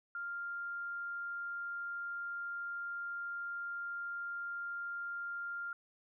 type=tone; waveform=sine; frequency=1396.9 Hz; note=F6; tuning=in tune; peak=-38 dBFS; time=0.15-5.73 s; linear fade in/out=2 ms; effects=none